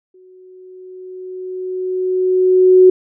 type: tone with exponential growth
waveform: sine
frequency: 370 Hz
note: F#4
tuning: in tune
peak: -3 dBFS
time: 0.14-2.9 s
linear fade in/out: 5 ms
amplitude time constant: 600 ms
effects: none